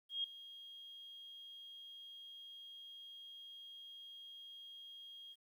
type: tone with ADSR envelope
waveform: sine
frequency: 3254 Hz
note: G#7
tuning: 36 cents flat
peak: -34 dBFS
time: 0.09-5.36 s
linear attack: 150 ms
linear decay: 4 ms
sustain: -17 dB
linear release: 43 ms
effects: 12-bit